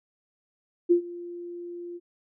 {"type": "tone with ADSR envelope", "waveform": "sine", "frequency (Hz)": 348, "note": "F4", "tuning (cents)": -6, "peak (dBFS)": -14, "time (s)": [0.89, 2], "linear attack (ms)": 23, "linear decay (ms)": 97, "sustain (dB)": -21, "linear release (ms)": 39, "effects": []}